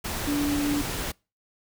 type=tone in noise; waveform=sine; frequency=289.9 Hz; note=D4; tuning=22 cents flat; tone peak=-23 dBFS; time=0.27-0.82 s; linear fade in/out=10 ms; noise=pink; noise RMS=-31 dBFS; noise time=0.04-1.12 s; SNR=+5 dB; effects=noise-tail reverb RT60 0.3 s tail -26 dB re dry